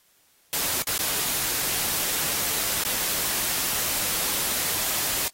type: noise with dropouts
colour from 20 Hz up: white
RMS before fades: -26 dBFS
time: 0.53-5.28 s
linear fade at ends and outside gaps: 0 ms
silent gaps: 0.822-0.871 / 0.978-0.991 / 2.836-2.85 s
effects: white hiss -62 dBFS RMS until 5.33 s + AAC 48 kbps